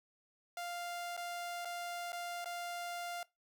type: tone with dropouts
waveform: sawtooth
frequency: 698 Hz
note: F5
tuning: 1 cent flat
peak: -36 dBFS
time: 0.57-3.23 s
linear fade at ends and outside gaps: 2 ms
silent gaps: 1.167-1.175 / 1.649-1.654 / 2.121-2.129 / 2.445-2.457 s
effects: noise-tail reverb RT60 0.2 s tail -21 dB re dry